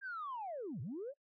sine linear two-way sweep, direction down then up, 1625 to 101.8 to 592 Hz, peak -39 dBFS, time 0.01-1.14 s, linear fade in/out 50 ms, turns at 0.81 s, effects noise-tail reverb RT60 0.1 s tail -23 dB re dry + tanh soft clip ceiling -36 dBFS

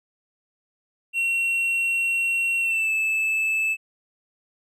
triangle tone with pitch glide, 2730 to 2622 Hz, F7 to E7, -40 to -10 cents, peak -19 dBFS, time 1.13-3.77 s, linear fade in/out 50 ms, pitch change -70 cents, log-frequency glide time 2.6-2.91 s, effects none

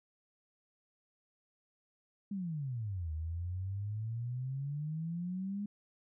sine exponential two-way sweep, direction down then up, 207.7 to 77.2 to 207.7 Hz, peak -35 dBFS, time 2.31-5.66 s, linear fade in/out 5 ms, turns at 3.12 s, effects none

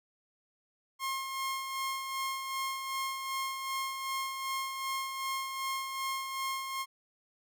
sawtooth tone with tremolo, 1071 Hz, C6, 40 cents sharp, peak -28 dBFS, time 0.99-6.86 s, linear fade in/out 50 ms, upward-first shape sine, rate 2.6 Hz, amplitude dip 45%, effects none

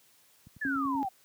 click train, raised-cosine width 5 ms, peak -37 dBFS, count 7, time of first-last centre 0.47-1.047 s, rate 10.4 Hz
sine exponential sweep, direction down, 1780 to 740 Hz, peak -30 dBFS, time 0.61-1.09 s, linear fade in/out 10 ms
sine tone, 274.3 Hz, C#4, 18 cents flat, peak -30 dBFS, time 0.65-1.03 s, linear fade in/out 0 ms
effects white hiss -63 dBFS RMS until 1.24 s + high-pass 80 Hz 12 dB/octave

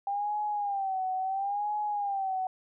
sine tone with vibrato, 793 Hz, G5, 20 cents sharp, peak -28 dBFS, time 0.07-2.47 s, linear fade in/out 2 ms, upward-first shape sine, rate 0.73 Hz, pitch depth 100 cents each way, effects none

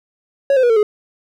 triangle tone with pitch steps, 554.4 / 517.3 / 482.6 / 450.3 / 420.2 Hz, C#5 / C5 / B4 / A4 / G#4, 0 / -20 / -40 / +40 / +20 cents, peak -8 dBFS, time 0.5-0.83 s, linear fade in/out 2 ms, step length 66 ms, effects none

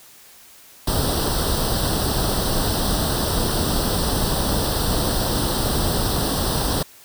pink noise with comb filter, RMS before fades -21 dBFS, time 0.87-6.83 s, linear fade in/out 5 ms, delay 0.22 ms, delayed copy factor +0.85, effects white hiss -47 dBFS RMS until 7.04 s

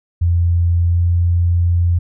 sine tone with pitch glide, 85.9 to 86.65 Hz, F2 to F2, -28 to -13 cents, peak -11 dBFS, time 0.21-1.99 s, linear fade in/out 10 ms, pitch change +15 cents, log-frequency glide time 0.88-0.99 s, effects none

